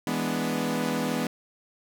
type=chord; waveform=sawtooth; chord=E dominant seventh; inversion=none; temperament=equal; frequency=164.81 / 207.7 / 246.9 / 293.7 Hz; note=E3 / G#3 / B3 / D4; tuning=0 / 0 / 0 / 0 cents; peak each=-29 / -28 / -25 / -30 dBFS; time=0.07-1.27 s; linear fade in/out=2 ms; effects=none